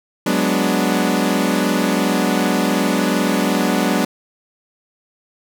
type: chord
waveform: sawtooth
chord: G# half-diminished seventh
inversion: third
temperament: equal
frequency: 185 / 207.7 / 246.9 / 293.7 Hz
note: F#3 / G#3 / B3 / D4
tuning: 0 / 0 / 0 / 0 cents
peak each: -17 dBFS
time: 0.26-4.05 s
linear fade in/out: 5 ms
effects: none